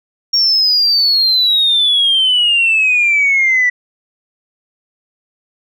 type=exponential sweep; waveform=sine; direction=down; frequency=5580 to 1955 Hz; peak=-8 dBFS; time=0.33-3.7 s; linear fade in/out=10 ms; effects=tanh soft clip ceiling -5 dBFS